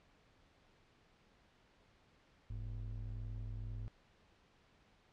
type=ring-modulated tone; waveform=triangle; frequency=75.8 Hz; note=D#2; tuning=45 cents flat; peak=-36 dBFS; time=2.5-3.88 s; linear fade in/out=0 ms; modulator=31 Hz; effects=pink hiss -69 dBFS RMS until 5.12 s + low-pass 4000 Hz 12 dB/octave